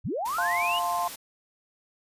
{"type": "linear sweep", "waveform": "sine", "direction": "up", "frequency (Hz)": [56, 3014], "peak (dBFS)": -27, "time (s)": [0.04, 0.8], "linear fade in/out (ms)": 20}
{"type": "noise", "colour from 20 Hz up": "white", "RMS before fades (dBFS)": -39, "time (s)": [0.25, 1.16], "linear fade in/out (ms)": 10}
{"type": "chord", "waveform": "sine", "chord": "F major", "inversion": "none", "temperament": "equal", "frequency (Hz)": [698.5, 880, 1046.5], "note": ["F5", "A5", "C6"], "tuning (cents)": [0, 0, 0], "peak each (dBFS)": [-29, -32, -28], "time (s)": [0.38, 1.08], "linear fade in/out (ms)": 5}
{"effects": ["resampled to 32000 Hz"]}